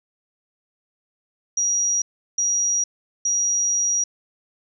sine tone bursts at uneven times, 5750 Hz, F8, 50 cents sharp, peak -18 dBFS, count 3, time 1.57-2.02 / 2.38-2.84 / 3.25-4.04 s, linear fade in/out 5 ms, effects none

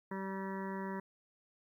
harmonic tone, 192.9 Hz, G3, 28 cents flat, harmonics 1 / 2 / 3 / 5 / 6 / 7 / 8 / 9 / 10, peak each -40 / -44 / -50 / -44 / -55 / -55 / -55 / -52 / -53 dBFS, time 0.11-1 s, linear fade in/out 5 ms, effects 12-bit

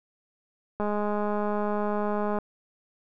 click train, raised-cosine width 1 ms, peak -16 dBFS, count 331, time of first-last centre 0.8-2.387 s, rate 208 Hz, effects none

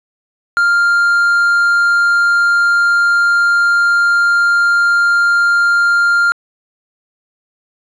triangle tone, 1398 Hz, F6, 1 cent sharp, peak -7 dBFS, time 0.57-6.32 s, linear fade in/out 0 ms, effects resampled to 22050 Hz

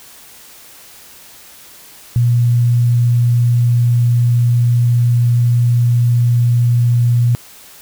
sine tone, 120 Hz, B2, 49 cents flat, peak -9 dBFS, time 2.16-7.35 s, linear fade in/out 0 ms, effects white hiss -40 dBFS RMS until 7.81 s

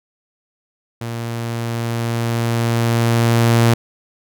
sawtooth tone with level ramp, 116.54 Hz, A#2, in tune, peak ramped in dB -20 to -6 dBFS, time 1.01-3.74 s, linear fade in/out 5 ms, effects none

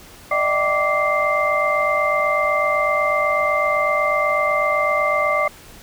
sine tone cluster, 597 / 645 / 768 / 1166 / 2088 Hz, D5 / E5 / G5 / D6 / C7, +28 / -38 / -36 / -13 / -4 cents, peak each -21 / -26 / -28 / -20 / -22 dBFS, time 0.31-5.48 s, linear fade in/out 5 ms, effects pink hiss -43 dBFS RMS until 5.82 s

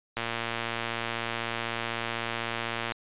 click train, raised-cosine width 0.3 ms, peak -14 dBFS, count 320, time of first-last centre 0.17-2.92 s, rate 116 Hz, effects resampled to 8000 Hz

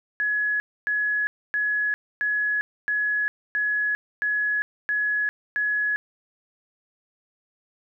sine tone bursts, 1689 Hz, G#6, 29 cents sharp, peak -21 dBFS, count 9, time 0.2-5.96 s, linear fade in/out 0 ms, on 400 ms, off 270 ms, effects none

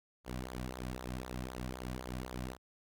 sawtooth tone with flanger, 63 Hz, B1, 35 cents sharp, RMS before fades -42 dBFS, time 0.24-2.58 s, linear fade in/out 50 ms, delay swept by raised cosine 0.36 to 2.36 ms, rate 3.9 Hz, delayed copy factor -0.75, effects none

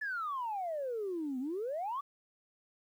sine exponential two-way sweep, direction down then up, 1760 to 246.9 to 1175 Hz, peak -33 dBFS, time 0.01-2.01 s, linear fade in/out 10 ms, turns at 1.39 s, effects tanh soft clip ceiling -30 dBFS + 11-bit

